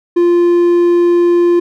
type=tone; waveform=triangle; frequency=347.7 Hz; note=F4; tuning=8 cents flat; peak=-5 dBFS; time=0.16-1.6 s; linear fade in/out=10 ms; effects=none